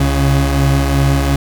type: tone pair together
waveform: 30% pulse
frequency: 68 / 138.7 Hz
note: C#2 / C#3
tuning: -33 / +1 cents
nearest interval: octave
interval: 1234 cents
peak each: -11 dBFS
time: 0-1.36 s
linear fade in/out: 5 ms
effects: none